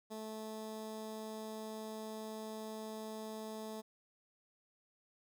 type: tone with notch filter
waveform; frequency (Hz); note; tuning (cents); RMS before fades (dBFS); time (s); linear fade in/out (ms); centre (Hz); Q
15% pulse; 218.1; A3; -15; -45; 0.1-3.82; 20; 2200; 1.4
effects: none